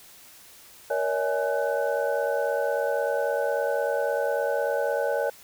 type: tone cluster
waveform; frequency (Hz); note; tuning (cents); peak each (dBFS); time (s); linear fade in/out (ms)
sine; 468.7 / 565 / 635 / 834 / 1503; A#4 / C#5 / D#5 / G#5 / F#6; +9 / +33 / +35 / +7 / +27; -29 / -26 / -31 / -32 / -34; 0.9-5.3; 5
effects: white hiss -50 dBFS RMS until 5.43 s